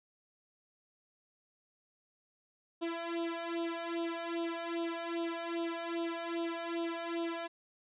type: tone with flanger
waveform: sawtooth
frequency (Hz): 336.2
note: E4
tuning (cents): +34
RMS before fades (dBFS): -37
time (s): 2.81-7.48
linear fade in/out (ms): 20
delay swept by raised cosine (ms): 0.24 to 1.34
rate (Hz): 2.5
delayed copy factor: +0.95
effects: resampled to 8000 Hz